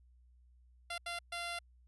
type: tone bursts at uneven times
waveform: 10% pulse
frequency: 691 Hz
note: F5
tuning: 19 cents flat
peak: -30 dBFS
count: 3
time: 0.9-0.98 / 1.06-1.19 / 1.32-1.59 s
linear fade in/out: 5 ms
effects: added 61 Hz sine -61 dBFS peak until 1.87 s + resampled to 24000 Hz